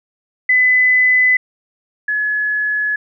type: tone pair in turn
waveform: sine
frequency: 2008 / 1699.8 Hz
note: B6 / G#6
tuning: +28 / +40 cents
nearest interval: minor third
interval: 288 cents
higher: first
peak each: -9 / -15 dBFS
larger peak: first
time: 0.49-1.37 / 2.08-2.96 s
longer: neither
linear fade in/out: 5 ms
effects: none